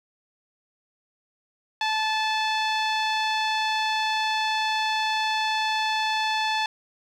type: tone with low-pass filter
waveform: sawtooth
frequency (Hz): 871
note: A5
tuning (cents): -18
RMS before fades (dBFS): -25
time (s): 1.81-6.66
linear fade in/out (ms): 2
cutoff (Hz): 4000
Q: 2
effects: 9-bit